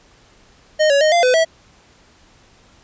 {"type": "tone with pitch steps", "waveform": "square", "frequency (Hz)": [617, 562, 619, 691, 504, 651], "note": ["D#5", "C#5", "D#5", "F5", "B4", "E5"], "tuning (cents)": [-15, 24, -9, -19, 35, -22], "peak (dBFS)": -12, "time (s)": [0.79, 1.45], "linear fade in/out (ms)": 20, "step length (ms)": 110, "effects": ["pink hiss -51 dBFS RMS until 2.83 s", "resampled to 16000 Hz"]}